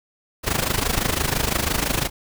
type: noise with amplitude modulation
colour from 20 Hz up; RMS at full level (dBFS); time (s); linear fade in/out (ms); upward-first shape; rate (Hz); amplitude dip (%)
pink; -19; 0.43-2.1; 50; sine; 25.9; 80
effects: none